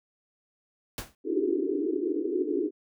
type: noise with exponential decay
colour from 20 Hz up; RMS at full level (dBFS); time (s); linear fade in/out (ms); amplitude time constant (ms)
pink; -31; 0.98-1.15; 1; 36
type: band-pass noise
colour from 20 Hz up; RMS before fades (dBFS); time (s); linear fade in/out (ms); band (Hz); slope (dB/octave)
white; -28; 1.24-2.71; 50; 280 to 420; 96
effects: none